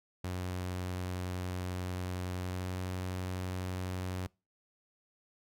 sawtooth tone with pitch glide, 91 to 92 Hz, F#2 to F#2, -28 to -9 cents, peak -31 dBFS, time 0.24-4.27 s, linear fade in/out 5 ms, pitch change +19 cents, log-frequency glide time 2.38-2.76 s, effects noise-tail reverb RT60 0.3 s tail -25 dB re dry

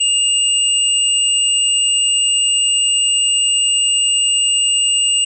sine tone pair together, 2825 / 7985 Hz, F7 / B8, +19 / +18 cents, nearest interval octave + tritone, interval 1799 cents, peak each -14 / -16 dBFS, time 0-5.25 s, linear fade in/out 10 ms, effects none

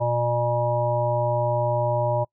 harmonic tone, 120 Hz, B2, 49 cents flat, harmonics 1 / 3 / 5 / 7 / 8, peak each -25 / -35 / -23 / -30 / -28 dBFS, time 0-2.25 s, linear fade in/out 20 ms, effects noise-tail reverb RT60 0.1 s tail -25 dB re dry

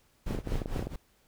brown noise with tremolo, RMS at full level -30 dBFS, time 0.26-0.96 s, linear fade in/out 5 ms, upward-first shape triangle, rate 4.4 Hz, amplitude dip 95%
clicks, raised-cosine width 2 ms, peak -21 dBFS, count 12, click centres 0.309 / 0.349 / 0.388 / 0.473 / 0.521 / 0.556 / 0.618 / 0.659 / 0.762 / 0.794 / 0.826 / 0.87 s
effects pink hiss -67 dBFS RMS until 1.27 s

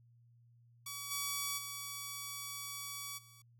5% pulse tone with level steps, 1139 Hz, C#6, 47 cents sharp, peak -30 / -24 / -30 / -47 dBFS, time 0.86-3.42 s, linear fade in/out 5 ms, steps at 1.1 / 1.57 / 3.17 s, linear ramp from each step 20 ms, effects added 118 Hz sine -62 dBFS peak until 3.59 s

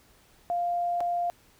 sine tone with dropouts, 698.5 Hz, F5, in tune, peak -25 dBFS, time 0.5-1.3 s, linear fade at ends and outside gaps 0 ms, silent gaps 1.005-1.009 s, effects pink hiss -60 dBFS RMS until 1.59 s

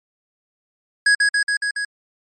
square tone with echo, 1661.2 Hz, G#6, in tune, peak -12 dBFS, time 1.06-1.15 s, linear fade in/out 5 ms, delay 140 ms, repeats 5, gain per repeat -2 dB, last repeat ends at 1.85 s, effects MP3 48 kbps

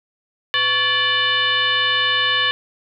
sine tone with frequency modulation, 2349 Hz, D7, in tune, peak -15 dBFS, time 0.54-2.51 s, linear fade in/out 0 ms, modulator 615 Hz, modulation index 2, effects none

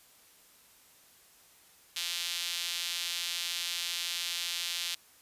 sawtooth tone with high-pass filter, 172.8 Hz, F3, 18 cents flat, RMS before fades -35 dBFS, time 1.96-4.95 s, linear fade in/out 5 ms, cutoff 3400 Hz, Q 1.9, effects white hiss -60 dBFS RMS until 5.21 s + resampled to 32000 Hz

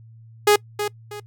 sawtooth tone with echo, 415.3 Hz, G#4, in tune, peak -8 dBFS, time 0.47-0.56 s, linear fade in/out 5 ms, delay 320 ms, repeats 2, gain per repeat -10 dB, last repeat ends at 1.2 s, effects noise-tail reverb RT60 0.1 s tail -24 dB re dry + added 113 Hz sine -43 dBFS peak until 1.26 s

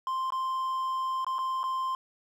triangle tone with dropouts, 1046.5 Hz, C6, in tune, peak -26 dBFS, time 0.07-1.95 s, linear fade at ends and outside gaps 1 ms, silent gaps 0.304-0.322 / 1.246-1.266 / 1.384-1.389 / 1.632-1.639 s, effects none

